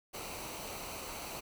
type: noise with comb filter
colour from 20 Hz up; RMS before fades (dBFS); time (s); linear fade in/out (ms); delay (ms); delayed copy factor
pink; -43; 0.13-1.41; 20; 0.58; -0.55
effects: none